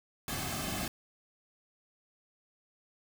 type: noise with comb filter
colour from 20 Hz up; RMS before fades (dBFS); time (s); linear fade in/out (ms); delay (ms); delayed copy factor
pink; -36; 0.28-0.88; 2; 2.1; -0.75
effects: none